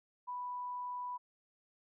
sine tone, 987.8 Hz, B5, in tune, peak -38 dBFS, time 0.27-1.18 s, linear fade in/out 20 ms, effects none

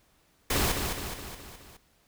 pink noise with echo, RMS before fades -26 dBFS, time 0.5-0.72 s, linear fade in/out 5 ms, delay 210 ms, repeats 5, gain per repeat -5 dB, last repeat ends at 1.77 s, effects pink hiss -66 dBFS RMS until 2.07 s

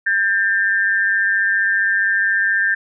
sine tone pair together, 1597 / 1792.6 Hz, G6 / A6, +32 / +32 cents, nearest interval major second, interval 200 cents, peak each -17 dBFS, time 0.06-2.75 s, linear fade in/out 10 ms, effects none

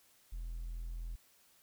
triangle tone, 41.77 Hz, E1, 24 cents sharp, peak -36 dBFS, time 0.32-1.16 s, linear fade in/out 10 ms, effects tanh soft clip ceiling -34 dBFS + white hiss -67 dBFS RMS until 1.62 s

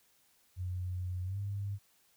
sine tone with pitch glide, 90.8 to 100.17 Hz, F#2 to G2, -32 to +38 cents, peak -34 dBFS, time 0.56-1.79 s, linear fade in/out 50 ms, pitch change +170 cents, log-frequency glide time 1.24-1.38 s, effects white hiss -69 dBFS RMS until 2.16 s

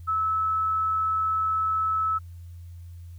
sine tone, 1302 Hz, E6, 22 cents flat, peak -22 dBFS, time 0.07-2.19 s, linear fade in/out 20 ms, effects added 86 Hz sine -39 dBFS peak until 3.18 s + white hiss -65 dBFS RMS until 3.18 s

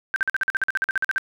sine tone bursts, 1561 Hz, G6, 8 cents flat, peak -18 dBFS, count 16, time 0.14-1.181 s, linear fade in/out 0 ms, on 21 ms, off 47 ms, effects none

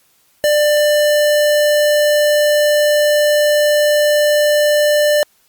square tone, 594 Hz, D5, 20 cents sharp, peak -11 dBFS, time 0.44-5.23 s, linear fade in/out 0 ms, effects white hiss -56 dBFS RMS until 5.48 s + Opus 48 kbps

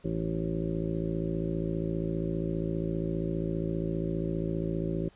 harmonic tone with a mistuned harmonic, 55 Hz, A1, in tune, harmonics 1 / 2 / 3 / 4 / 5 / 6 / 7 / 9 / 10, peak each -39 / -40 / -32 / -42 / -39 / -36 / -36 / -46 / -41 dBFS, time 0.04-5.09 s, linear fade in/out 10 ms, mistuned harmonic 1, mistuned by -35 cents, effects pink hiss -61 dBFS RMS until 5.15 s + resampled to 8000 Hz

